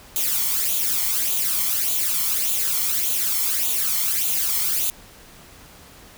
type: noise with flanger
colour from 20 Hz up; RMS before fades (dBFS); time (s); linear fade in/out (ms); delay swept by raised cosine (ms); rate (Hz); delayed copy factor
blue; -22; 0.16-4.9; 0; 0.28 to 0.95; 1.7; +0.65
effects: pink hiss -46 dBFS RMS until 6.17 s